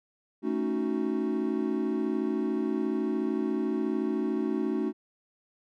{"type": "chord", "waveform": "triangle", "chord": "D# half-diminished seventh", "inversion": "second", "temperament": "equal", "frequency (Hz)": [220, 277.2, 311.1, 370], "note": ["A3", "C#4", "D#4", "F#4"], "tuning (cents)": [0, 0, 0, 0], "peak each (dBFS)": -30, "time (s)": [0.42, 4.93], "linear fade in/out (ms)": 50, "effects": []}